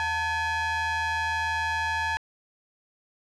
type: ring-modulated tone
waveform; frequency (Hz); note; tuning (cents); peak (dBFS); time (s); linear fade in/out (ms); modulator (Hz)
square; 406.4; G#4; -38; -23; 0-2.17; 0; 1300
effects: low-pass 6000 Hz 12 dB/octave